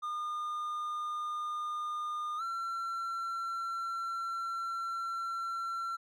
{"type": "tone with pitch glide", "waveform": "triangle", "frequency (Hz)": [1215, 1355.9], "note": ["D#6", "E6"], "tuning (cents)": [-42, 48], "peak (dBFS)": -32, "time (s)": [0.02, 5.97], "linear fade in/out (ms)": 20, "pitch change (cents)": 190, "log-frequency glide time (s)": [2.37, 2.42], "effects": []}